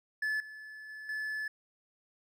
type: tone with level steps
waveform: triangle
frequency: 1729 Hz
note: A6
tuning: 31 cents flat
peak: -28 / -43 / -41 / -32 dBFS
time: 0.22-1.48 s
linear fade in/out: 5 ms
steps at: 0.4 / 0.89 / 1.09 s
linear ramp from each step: 2 ms
effects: none